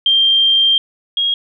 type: tone pair in turn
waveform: sine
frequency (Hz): 3176 / 3275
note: G7 / G#7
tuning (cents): +22 / -25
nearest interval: minor second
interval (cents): 53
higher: second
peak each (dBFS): -9 / -13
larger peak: first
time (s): 0.06-0.78 / 1.17-1.34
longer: first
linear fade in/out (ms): 2
effects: none